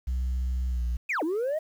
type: tone with pitch glide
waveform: sine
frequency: 63.2 to 59.72 Hz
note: B1 to A#1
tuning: +41 to +43 cents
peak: -23 dBFS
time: 0.07-0.97 s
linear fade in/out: 10 ms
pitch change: -98 cents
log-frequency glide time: 0.68-0.83 s
type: linear two-way sweep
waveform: sine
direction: down then up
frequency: 2594 to 293.7 to 647 Hz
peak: -23 dBFS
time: 1.09-1.59 s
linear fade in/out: 10 ms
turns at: 1.23 s
effects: tanh soft clip ceiling -24 dBFS + 9-bit